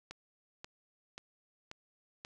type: click train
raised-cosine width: 0.2 ms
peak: -27 dBFS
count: 5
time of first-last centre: 0.11-2.249 s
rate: 1.87 Hz
effects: none